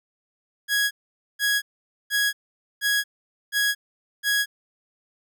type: tone bursts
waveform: sawtooth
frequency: 1661.2 Hz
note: G#6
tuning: in tune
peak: -16 dBFS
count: 6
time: 0.68-4.46 s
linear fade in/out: 50 ms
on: 230 ms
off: 480 ms
effects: none